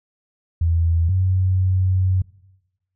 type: tone pair in turn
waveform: sine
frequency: 83.4 / 93.22 Hz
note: E2 / F#2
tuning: +21 / +13 cents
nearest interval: major second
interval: 192 cents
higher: second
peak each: -15 dBFS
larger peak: neither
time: 0.61-1.09 / 1.09-2.22 s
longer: second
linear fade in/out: 5 ms
effects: noise-tail reverb RT60 1.0 s tail -22 dB re dry